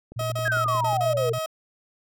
click train, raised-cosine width 2 ms, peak -28 dBFS, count 10, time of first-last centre 0.12-0.931 s, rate 11.1 Hz
sine tone with pitch glide, 117.4 to 122.31 Hz, A#2 to B2, +13 to -16 cents, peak -28 dBFS, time 0.16-1.39 s, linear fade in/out 10 ms, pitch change +71 cents, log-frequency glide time 0.67-1.24 s
30% pulse tone bursts, 636 Hz, D#5, 38 cents sharp, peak -24 dBFS, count 8, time 0.19-1.461 s, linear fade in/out 5 ms, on 130 ms, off 33 ms
sine exponential sweep, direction down, 1693 to 439.4 Hz, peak -22 dBFS, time 0.45-1.33 s, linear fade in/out 10 ms
effects none

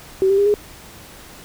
sine tone with pitch steps, 382.3 / 392.8 / 403.6 / 414.7 Hz, G4 / G4 / G#4 / G#4, -43 / +4 / -49 / -3 cents, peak -12 dBFS, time 0.22-0.54 s, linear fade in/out 0 ms, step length 80 ms, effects pink hiss -41 dBFS RMS until 1.44 s

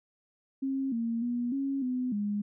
sine tone with pitch steps, 269.1 / 230.6 / 241.4 / 273.9 / 252.2 / 205.9 Hz, C4 / A#3 / B3 / C#4 / B3 / G#3, +49 / -19 / -39 / -21 / +36 / -15 cents, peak -28 dBFS, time 0.62-2.42 s, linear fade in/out 10 ms, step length 300 ms, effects none

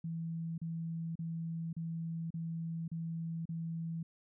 sine tone bursts, 164.81 Hz, E3, in tune, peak -36 dBFS, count 7, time 0.04-4.03 s, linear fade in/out 5 ms, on 540 ms, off 35 ms, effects none

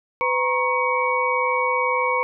sine tone cluster, 504 / 946 / 1084 / 2251 Hz, B4 / A#5 / C#6 / C#7, +35 / +25 / -39 / +26 cents, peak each -24 dBFS, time 0.21-2.23 s, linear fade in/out 0 ms, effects none

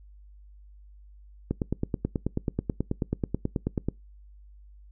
click train, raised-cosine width 3 ms, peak -13 dBFS, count 23, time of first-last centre 1.51-3.886 s, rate 9.26 Hz, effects noise-tail reverb RT60 0.2 s tail -24 dB re dry + added 50 Hz sine -48 dBFS peak until 4.91 s

